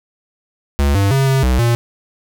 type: tone with pitch steps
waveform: square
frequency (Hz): 70.7 / 99.2 / 135.4 / 134.1 / 63.4 / 118.1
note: C#2 / G2 / C#3 / C3 / B1 / A#2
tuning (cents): +35 / +21 / -40 / +43 / +46 / +23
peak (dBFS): -12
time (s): 0.79-1.75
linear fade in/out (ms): 0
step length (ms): 160
effects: none